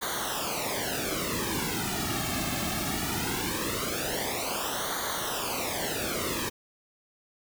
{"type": "noise with flanger", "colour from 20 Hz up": "pink", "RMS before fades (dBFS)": -31, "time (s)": [0.01, 6.5], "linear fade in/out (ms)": 20, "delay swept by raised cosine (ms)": [0.38, 2.08], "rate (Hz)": 0.2, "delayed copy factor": -0.9, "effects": []}